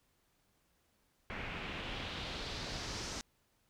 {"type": "noise with low-pass filter sweep", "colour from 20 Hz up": "pink", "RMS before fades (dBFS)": -42, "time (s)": [1.3, 3.21], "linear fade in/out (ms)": 0, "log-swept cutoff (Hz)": [2200, 6300], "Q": 2.3, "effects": ["pink hiss -75 dBFS RMS until 3.69 s"]}